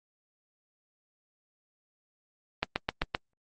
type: click train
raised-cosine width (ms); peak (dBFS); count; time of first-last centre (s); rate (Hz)
0.3; -10; 5; 2.63-3.149; 7.71
effects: Opus 24 kbps